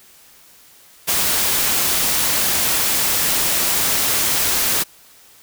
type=noise; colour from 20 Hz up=white; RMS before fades=-18 dBFS; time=1.07-4.84 s; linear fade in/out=20 ms; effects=white hiss -48 dBFS RMS until 5.42 s